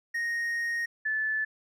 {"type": "tone pair in turn", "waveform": ["triangle", "sine"], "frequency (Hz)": [1864.7, 1741.7], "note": ["A#6", "A6"], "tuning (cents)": [0, -18], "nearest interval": "minor second", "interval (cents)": 118, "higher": "first", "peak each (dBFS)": -26, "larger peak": "neither", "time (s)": [[0.14, 0.86], [1.05, 1.45]], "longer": "first", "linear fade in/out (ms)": 10, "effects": []}